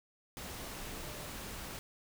sine tone in noise, 603 Hz, D5, 46 cents sharp, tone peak -53 dBFS, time 1.01-1.29 s, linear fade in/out 0 ms, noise pink, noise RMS -44 dBFS, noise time 0.37-1.79 s, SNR -12 dB, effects none

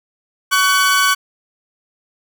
sawtooth tone pair together, 1125 / 1506 Hz, C#6 / F#6, +25 / +30 cents, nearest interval perfect fourth, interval 505 cents, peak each -11 dBFS, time 0.51-1.15 s, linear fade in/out 20 ms, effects none

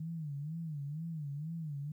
sine tone with vibrato, 153.4 Hz, D#3, 24 cents flat, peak -37 dBFS, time 0-1.92 s, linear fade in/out 5 ms, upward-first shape sine, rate 2.1 Hz, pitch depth 150 cents each way, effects 12-bit

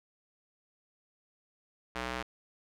square tone with band-pass filter, 61.7 Hz, B1, 1 cent flat, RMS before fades -37 dBFS, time 1.95-2.23 s, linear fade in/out 10 ms, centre 1700 Hz, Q 0.64, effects none

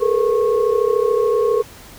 sine tone cluster, 418.9 / 453.1 / 486.2 / 1092 Hz, G#4 / A#4 / B4 / C#6, +15 / -49 / -27 / -26 cents, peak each -18 / -18 / -19 / -26 dBFS, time 0-1.63 s, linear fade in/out 20 ms, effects pink hiss -41 dBFS RMS until 1.98 s

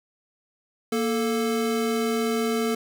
square tone pair together, 233.9 / 440 Hz, A#3 / A4, +6 / 0 cents, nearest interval major seventh, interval 1094 cents, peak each -26 dBFS, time 0.92-2.75 s, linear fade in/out 5 ms, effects none

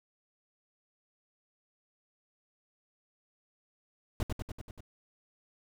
brown noise with echo, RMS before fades -29 dBFS, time 4.2-4.23 s, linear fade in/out 2 ms, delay 96 ms, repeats 6, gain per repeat -3 dB, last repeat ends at 4.806 s, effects none

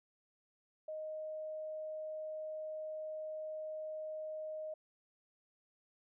sine tone, 622.3 Hz, D#5, in tune, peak -40 dBFS, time 0.88-4.74 s, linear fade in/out 5 ms, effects none

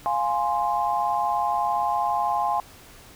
sine chord, F minor, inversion none, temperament equal, 698.5 / 830.6 / 1046.5 Hz, F5 / Ab5 / C6, 0 / 0 / 0 cents, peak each -27 / -24 / -26 dBFS, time 0.06-2.6 s, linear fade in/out 0 ms, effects pink hiss -48 dBFS RMS until 3.15 s

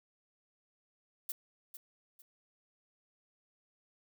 violet noise with echo, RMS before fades -38 dBFS, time 1.29-1.32 s, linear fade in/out 2 ms, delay 450 ms, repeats 2, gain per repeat -10 dB, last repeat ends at 2.22 s, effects none

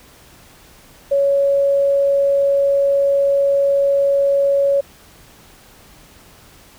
sine tone, 558 Hz, C#5, 11 cents sharp, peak -12 dBFS, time 1.11-4.81 s, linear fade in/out 10 ms, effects pink hiss -46 dBFS RMS until 6.78 s

